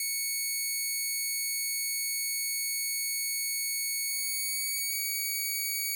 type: tone with pitch glide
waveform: 5% pulse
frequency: 2220 to 2255 Hz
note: C#7 to C#7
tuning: +2 to +29 cents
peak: -20 dBFS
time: 0-5.95 s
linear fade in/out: 2 ms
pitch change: +27 cents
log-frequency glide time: 4.06-4.99 s
effects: none